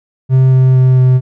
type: tone with pitch steps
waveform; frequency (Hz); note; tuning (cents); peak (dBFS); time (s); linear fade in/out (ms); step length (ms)
triangle; 130.81 / 129.91 / 129.01 / 128.12; C3 / C3 / C3 / C3; 0 / -12 / -24 / -36; -3; 0.29-1.21; 50; 230
effects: none